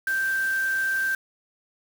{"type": "tone in noise", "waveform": "sine", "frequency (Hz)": 1567, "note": "G6", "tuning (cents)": -1, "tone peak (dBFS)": -22, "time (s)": [0.07, 1.15], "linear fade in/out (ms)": 2, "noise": "white", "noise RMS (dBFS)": -40, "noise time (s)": [0.07, 1.15], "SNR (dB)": 15, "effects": []}